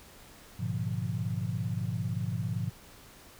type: chord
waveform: sine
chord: G# diminished seventh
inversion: none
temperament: equal with one note detuned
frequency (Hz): 103.83 / 121.49 / 146.83 / 174.61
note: G#2 / B2 / D3 / F3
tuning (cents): 0 / -28 / 0 / 0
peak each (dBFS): -34 / -34 / -38 / -36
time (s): 0.59-2.7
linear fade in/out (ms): 10
effects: pink hiss -53 dBFS RMS until 3.39 s